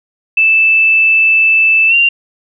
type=tone with pitch glide; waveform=sine; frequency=2637 to 2773 Hz; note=E7 to F7; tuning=0 to -13 cents; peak=-6 dBFS; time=0.37-2.09 s; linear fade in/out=5 ms; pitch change=+87 cents; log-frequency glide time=1.88-1.95 s; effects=none